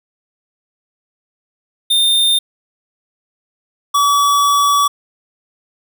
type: tone pair in turn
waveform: square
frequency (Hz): 3626 / 1142.1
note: A#7 / D6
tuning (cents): -49 / -49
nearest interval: octave + minor sixth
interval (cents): 2000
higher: first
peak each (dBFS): -11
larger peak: neither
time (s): 1.9-2.39 / 3.94-4.88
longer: second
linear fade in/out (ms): 10
effects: none